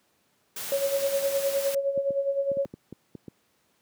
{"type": "noise", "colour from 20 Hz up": "white", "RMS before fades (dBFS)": -35, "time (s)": [0.56, 1.75], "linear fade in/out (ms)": 5}
{"type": "tone with tremolo", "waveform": "sine", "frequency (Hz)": 554, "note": "C#5", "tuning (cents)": -1, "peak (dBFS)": -21, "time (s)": [0.72, 2.65], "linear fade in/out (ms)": 0, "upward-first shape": "sine", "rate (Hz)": 9.7, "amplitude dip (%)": 65}
{"type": "clicks", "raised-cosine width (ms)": 3, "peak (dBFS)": -24, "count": 9, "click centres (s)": [1.976, 2.106, 2.516, 2.571, 2.656, 2.739, 2.926, 3.152, 3.282]}
{"effects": ["pink hiss -68 dBFS RMS until 3.81 s", "high-pass 150 Hz 12 dB/octave"]}